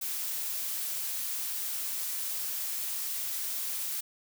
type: noise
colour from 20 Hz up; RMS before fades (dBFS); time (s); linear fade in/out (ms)
blue; -34; 0.01-4.01; 10
effects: none